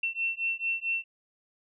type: beating tone pair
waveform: sine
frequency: 2700 / 2704.5 Hz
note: E7 / E7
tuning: +41 / +44 cents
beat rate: 4.5 Hz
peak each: -31 dBFS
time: 0.03-1.04 s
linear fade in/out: 5 ms
effects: none